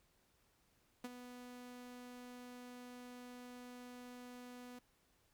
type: tone with ADSR envelope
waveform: sawtooth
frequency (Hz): 246.9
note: B3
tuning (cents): 0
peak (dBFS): -37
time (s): 1.04-4.79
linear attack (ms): 5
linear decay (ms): 33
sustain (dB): -10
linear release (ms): 6
effects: pink hiss -75 dBFS RMS until 5.33 s